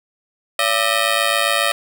10% pulse ring-modulated tone, 624 Hz, D#5, 5 cents sharp, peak -4 dBFS, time 0.59-1.72 s, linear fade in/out 2 ms, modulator 53.7 Hz, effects 7-bit

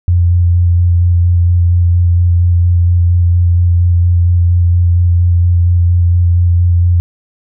sine tone with vibrato, 87.31 Hz, F2, in tune, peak -6 dBFS, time 0.08-7 s, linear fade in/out 0 ms, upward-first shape square, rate 4.3 Hz, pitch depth 13 cents each way, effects none

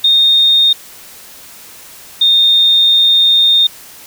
sine tone pair in turn, 3680 / 3659 Hz, A#7 / A#7, -23 / -33 cents, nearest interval unison, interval 10 cents, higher first, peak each -6 dBFS, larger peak neither, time 0.04-0.73 / 2.21-3.67 s, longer second, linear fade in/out 5 ms, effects white hiss -36 dBFS RMS until 4.06 s

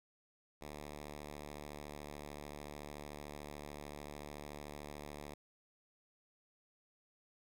5% pulse tone with pitch glide, 74.1 to 73.55 Hz, D2 to D2, +16 to +3 cents, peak -35 dBFS, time 0.61-5.34 s, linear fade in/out 5 ms, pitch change -13 cents, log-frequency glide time 0.82-2.25 s, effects none

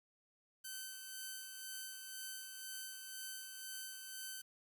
5% pulse tone with tremolo, 1535 Hz, G6, 37 cents flat, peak -33 dBFS, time 0.64-4.42 s, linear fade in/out 10 ms, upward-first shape sine, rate 2 Hz, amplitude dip 40%, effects 11-bit

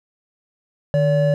triangle tone pair together, 151.77 / 573 Hz, D#3 / D5, -43 / -43 cents, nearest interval octave + major seventh, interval 2300 cents, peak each -15 dBFS, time 0.94-1.34 s, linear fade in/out 0 ms, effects none

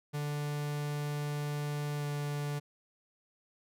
45% pulse tone with pitch glide, 146.83 to 145.73 Hz, D3 to D3, 0 to -13 cents, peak -33 dBFS, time 0.13-2.6 s, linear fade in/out 20 ms, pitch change -13 cents, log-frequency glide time 1.97-2.04 s, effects none

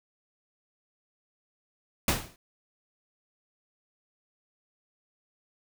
pink noise with exponential decay, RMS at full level -21 dBFS, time 2.08-2.36 s, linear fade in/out 2 ms, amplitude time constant 59 ms, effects none

